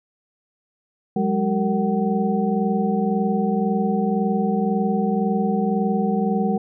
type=tone cluster; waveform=sine; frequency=182 / 203.9 / 380.2 / 459 / 755 Hz; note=F#3 / G#3 / F#4 / A#4 / F#5; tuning=-28 / -32 / +47 / -27 / +35 cents; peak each=-27 / -20 / -29 / -26 / -27 dBFS; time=1.16-6.58 s; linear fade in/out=5 ms; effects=none